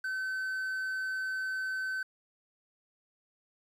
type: tone with quantisation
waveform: triangle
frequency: 1529 Hz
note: G6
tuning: 44 cents flat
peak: -30 dBFS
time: 0.04-2.03 s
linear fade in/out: 5 ms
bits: 10
effects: resampled to 32000 Hz